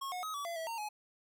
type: tone with pitch steps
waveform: square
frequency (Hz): 1090 / 727 / 1268 / 1144 / 679 / 651 / 919 / 843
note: C#6 / F#5 / D#6 / D6 / F5 / E5 / A#5 / G#5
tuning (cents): -29 / -31 / +32 / -46 / -49 / -22 / -25 / +26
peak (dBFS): -38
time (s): 0.01-0.89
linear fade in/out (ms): 10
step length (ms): 110
effects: none